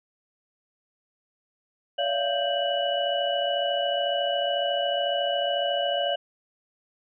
sine tone cluster, 571 / 659 / 693 / 1568 / 2947 Hz, D5 / E5 / F5 / G6 / F#7, -49 / -1 / -14 / 0 / -8 cents, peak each -27 / -35 / -28 / -36 / -29 dBFS, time 1.98-6.16 s, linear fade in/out 10 ms, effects none

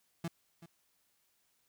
35% pulse tone with echo, 167.7 Hz, E3, 30 cents sharp, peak -33 dBFS, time 0.24-0.28 s, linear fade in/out 5 ms, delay 380 ms, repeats 1, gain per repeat -15 dB, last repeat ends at 0.66 s, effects white hiss -75 dBFS RMS until 1.68 s

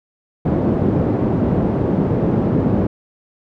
pink band-pass noise, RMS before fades -17 dBFS, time 0.45-2.87 s, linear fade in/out 5 ms, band 120 to 420 Hz, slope 12 dB/octave, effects none

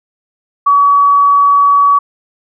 sine tone, 1135 Hz, C#6, 41 cents sharp, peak -5 dBFS, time 0.66-1.99 s, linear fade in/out 10 ms, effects none

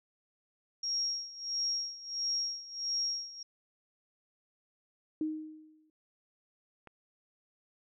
sine tone with tremolo, 5588 Hz, F8, in tune, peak -29 dBFS, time 0.83-3.43 s, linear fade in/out 5 ms, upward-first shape sine, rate 1.5 Hz, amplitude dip 85%
sine tone with exponential decay, 311.1 Hz, D#4, in tune, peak -28 dBFS, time 5.21-5.9 s, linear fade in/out 2 ms, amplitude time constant 150 ms
click, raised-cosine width 0.5 ms, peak -35 dBFS, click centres 6.873 s
effects none

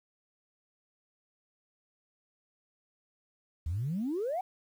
sine exponential sweep, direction up, 73.42 to 784 Hz, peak -29 dBFS, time 3.66-4.41 s, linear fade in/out 5 ms, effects tanh soft clip ceiling -26 dBFS + 10-bit

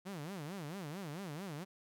sawtooth tone with vibrato, 169.9 Hz, F3, 47 cents flat, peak -38 dBFS, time 0.05-1.65 s, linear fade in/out 20 ms, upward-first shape sine, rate 4.5 Hz, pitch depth 300 cents each way, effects none

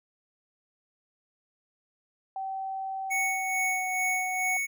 sine tone with pitch glide, 770 to 744.2 Hz, G5 to F#5, -31 to +10 cents, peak -31 dBFS, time 2.36-4.57 s, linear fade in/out 2 ms, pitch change -59 cents, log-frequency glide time 3.18-3.93 s
square tone with tremolo, 2219 Hz, C#7, 1 cent sharp, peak -26 dBFS, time 3.1-4.67 s, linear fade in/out 20 ms, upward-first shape sine, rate 2.3 Hz, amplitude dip 50%
effects none

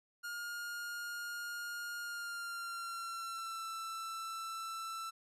45% pulse tone with pitch glide, 1419 to 1331.6 Hz, F6 to E6, +27 to +17 cents, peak -40 dBFS, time 0.23-5.11 s, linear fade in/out 20 ms, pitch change -110 cents, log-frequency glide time 2-3.66 s, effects resampled to 32000 Hz

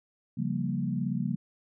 sine chord, G half-diminished seventh, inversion second, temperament equal, 138.59 / 174.61 / 196 / 233.1 Hz, Db3 / F3 / G3 / Bb3, 0 / 0 / 0 / 0 cents, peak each -33 dBFS, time 0.37-1.36 s, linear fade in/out 10 ms, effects none

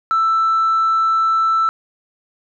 triangle tone with tanh clipping, 1325 Hz, E6, 9 cents sharp, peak -13 dBFS, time 0.11-1.69 s, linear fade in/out 0 ms, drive 5 dB, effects none

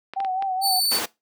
clicks, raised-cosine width 0.3 ms, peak -18 dBFS, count 4, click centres 0.136 / 0.203 / 0.248 / 0.424 s
sine tone with vibrato, 763 Hz, G5, 47 cents flat, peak -22 dBFS, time 0.16-0.8 s, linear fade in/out 10 ms, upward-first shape sine, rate 4.6 Hz, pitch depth 54 cents each way
sawtooth tone, 4511 Hz, C#8, 29 cents sharp, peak -16 dBFS, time 0.61-1.01 s, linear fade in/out 50 ms
pink noise, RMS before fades -26 dBFS, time 0.91-1.06 s, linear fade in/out 10 ms
effects noise-tail reverb RT60 0.2 s tail -20 dB re dry + high-pass 300 Hz 12 dB/octave

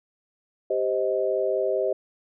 sine chord, C minor, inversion second, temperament just, 392.4 / 523.3 / 627.9 Hz, G4 / C5 / Eb5, +2 / 0 / +16 cents, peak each -26 dBFS, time 0.7-1.93 s, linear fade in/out 5 ms, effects none

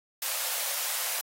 white high-pass noise, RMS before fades -31 dBFS, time 0.22-1.21 s, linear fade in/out 2 ms, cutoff 490 Hz, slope 96 dB/octave, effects AAC 48 kbps

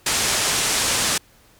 white low-pass noise, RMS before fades -21 dBFS, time 0.06-1.18 s, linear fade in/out 5 ms, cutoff 9200 Hz, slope 24 dB/octave, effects pink hiss -54 dBFS RMS until 1.59 s

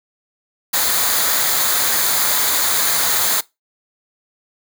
white noise with comb filter, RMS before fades -17 dBFS, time 0.73-3.41 s, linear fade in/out 10 ms, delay 0.36 ms, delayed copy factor -0.55, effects noise-tail reverb RT60 0.2 s tail -21 dB re dry

